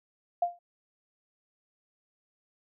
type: tone with exponential decay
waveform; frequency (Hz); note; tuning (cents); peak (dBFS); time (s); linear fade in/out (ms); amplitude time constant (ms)
sine; 698.5; F5; 0; -20; 0.42-0.59; 5; 35
effects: none